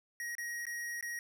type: tone with dropouts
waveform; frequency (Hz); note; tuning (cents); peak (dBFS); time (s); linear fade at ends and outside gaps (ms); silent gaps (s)
square; 1891; A#6; +24; -38; 0.2-1.19; 1; 0.352-0.382 / 0.654-0.667 / 1.01-1.026
effects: none